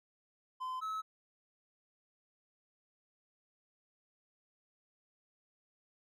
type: tone pair in turn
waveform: triangle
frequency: 1026 / 1292.7 Hz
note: C6 / E6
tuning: -34 / -34 cents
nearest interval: major third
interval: 400 cents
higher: second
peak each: -35 / -34 dBFS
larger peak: second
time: 0.6-0.81 / 0.81-1.02 s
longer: neither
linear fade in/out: 20 ms
effects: none